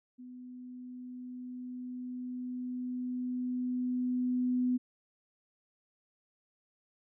sine tone with level ramp, 250 Hz, B3, 21 cents sharp, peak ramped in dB -45 to -26 dBFS, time 0.18-4.78 s, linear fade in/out 20 ms, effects none

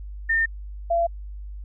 sine tone pair in turn, 1814 / 679.5 Hz, A#6 / F5, -48 / -48 cents, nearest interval octave + perfect fourth, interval 1700 cents, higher first, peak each -18 dBFS, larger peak neither, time 0.29-0.46 / 0.9-1.07 s, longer neither, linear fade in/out 10 ms, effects added 50 Hz sine -33 dBFS peak until 1.64 s

